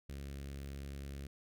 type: tone with notch filter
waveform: sawtooth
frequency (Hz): 69.3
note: C#2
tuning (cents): 0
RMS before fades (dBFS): -45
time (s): 0.09-1.27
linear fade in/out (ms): 5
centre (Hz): 910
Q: 0.79
effects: none